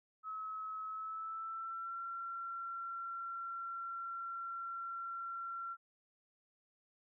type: tone with pitch glide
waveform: sine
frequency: 1287 to 1363.5 Hz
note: E6 to F6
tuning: -42 to -42 cents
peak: -40 dBFS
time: 0.23-5.77 s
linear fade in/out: 50 ms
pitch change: +100 cents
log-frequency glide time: 0.87-1.99 s
effects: none